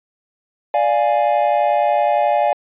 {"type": "chord", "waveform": "triangle", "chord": "D diminished", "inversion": "none", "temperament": "equal", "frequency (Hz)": [587.3, 698.5, 830.6], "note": ["D5", "F5", "Ab5"], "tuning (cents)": [0, 0, 0], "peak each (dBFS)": -16, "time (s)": [0.74, 2.53], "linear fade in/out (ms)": 2, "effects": ["resampled to 8000 Hz"]}